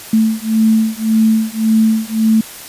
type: beating tone pair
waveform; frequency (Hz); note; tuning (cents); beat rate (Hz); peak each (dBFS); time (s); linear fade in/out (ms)
sine; 220 / 221.8; A3 / A3; 0 / +14; 1.8; -13; 0.13-2.41; 5
effects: white hiss -32 dBFS RMS until 2.68 s + resampled to 32000 Hz